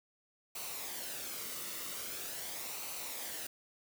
white noise with flanger, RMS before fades -42 dBFS, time 0.55-3.47 s, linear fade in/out 5 ms, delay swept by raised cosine 0.58 to 1.25 ms, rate 0.43 Hz, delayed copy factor -0.5, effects none

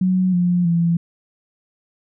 sine tone with pitch steps, 185 / 176.95 / 169.25 Hz, F#3 / F3 / E3, 0 / +23 / +46 cents, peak -14 dBFS, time 0.01-0.97 s, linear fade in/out 5 ms, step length 320 ms, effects none

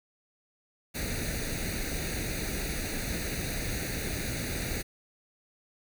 pink noise with comb filter, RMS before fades -33 dBFS, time 0.94-4.83 s, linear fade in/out 20 ms, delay 0.47 ms, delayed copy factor +0.8, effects none

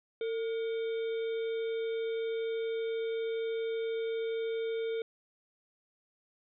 harmonic tone with a mistuned harmonic, 452.1 Hz, A4, 47 cents sharp, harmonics 1 / 3 / 5 / 7 / 8, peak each -31 / -50 / -49 / -56 / -51 dBFS, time 0.21-5.02 s, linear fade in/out 2 ms, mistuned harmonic 3, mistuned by +90 cents, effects none

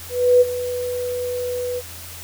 sine tone with ADSR envelope, 493.9 Hz, B4, in tune, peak -8 dBFS, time 0.09-1.82 s, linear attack 320 ms, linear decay 29 ms, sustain -14 dB, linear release 41 ms, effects added 86 Hz sine -40 dBFS peak until 2.23 s + white hiss -37 dBFS RMS until 2.23 s

